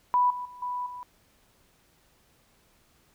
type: tone with level steps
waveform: sine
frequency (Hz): 987.8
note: B5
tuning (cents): 0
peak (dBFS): -19 / -32 / -43 / -29 / -37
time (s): 0.14-1.03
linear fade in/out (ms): 0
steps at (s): 0.3 / 0.45 / 0.62 / 0.86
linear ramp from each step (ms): 5
effects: pink hiss -64 dBFS RMS until 3.14 s